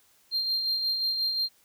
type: tone with tremolo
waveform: sine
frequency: 4186 Hz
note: C8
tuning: in tune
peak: -21 dBFS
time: 0.31-1.49 s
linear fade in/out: 50 ms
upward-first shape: sine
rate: 5.6 Hz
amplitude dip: 50%
effects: tanh soft clip ceiling -23 dBFS + white hiss -63 dBFS RMS until 1.64 s